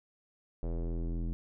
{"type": "tone with low-pass filter sweep", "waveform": "square", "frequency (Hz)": 41.95, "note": "E1", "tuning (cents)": 31, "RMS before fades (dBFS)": -34, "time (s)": [0.63, 1.33], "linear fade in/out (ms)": 0, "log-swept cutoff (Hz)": [540, 250], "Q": 1.8, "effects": []}